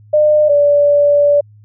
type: tone pair in turn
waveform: sine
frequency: 604 / 579.3 Hz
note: D5 / D5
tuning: +48 / -24 cents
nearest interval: minor second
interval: 72 cents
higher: first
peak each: -7 dBFS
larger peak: neither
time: 0.13-0.49 / 0.49-1.41 s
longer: second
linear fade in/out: 10 ms
effects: added 105 Hz sine -40 dBFS peak until 1.64 s